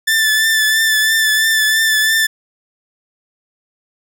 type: tone with vibrato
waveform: sawtooth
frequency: 1760 Hz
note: A6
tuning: in tune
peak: -8 dBFS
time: 0.07-2.27 s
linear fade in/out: 10 ms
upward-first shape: triangle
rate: 3 Hz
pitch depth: 32 cents each way
effects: none